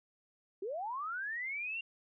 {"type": "linear sweep", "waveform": "sine", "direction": "up", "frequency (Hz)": [359, 2794], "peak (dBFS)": -36, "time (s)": [0.62, 1.81], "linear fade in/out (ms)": 5, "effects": []}